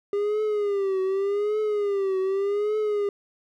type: tone with vibrato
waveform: triangle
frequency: 402.7 Hz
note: G4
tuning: 47 cents sharp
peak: -20 dBFS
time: 0.13-3.09 s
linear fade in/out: 2 ms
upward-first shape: triangle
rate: 0.85 Hz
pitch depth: 120 cents each way
effects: none